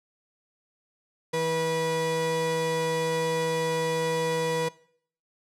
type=tone pair together; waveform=35% pulse; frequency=161.9 / 486.8 Hz; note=E3 / B4; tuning=-31 / -25 cents; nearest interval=octave + perfect fifth; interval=1906 cents; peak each=-31 / -24 dBFS; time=1.33-4.69 s; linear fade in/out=10 ms; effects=noise-tail reverb RT60 0.6 s tail -21 dB re dry + low-pass 11000 Hz 12 dB/octave